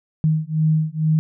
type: beating tone pair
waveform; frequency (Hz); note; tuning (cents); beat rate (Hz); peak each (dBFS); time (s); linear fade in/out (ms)
sine; 155.56 / 157.76; D#3 / D#3; 0 / +24; 2.2; -19; 0.24-1.19; 0
effects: none